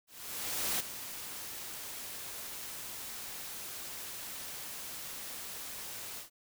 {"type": "noise with ADSR envelope", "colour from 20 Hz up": "white", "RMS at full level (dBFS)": -32, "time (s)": [0.07, 6.3], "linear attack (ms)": 730, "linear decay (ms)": 8, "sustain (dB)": -11, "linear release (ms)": 120, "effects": []}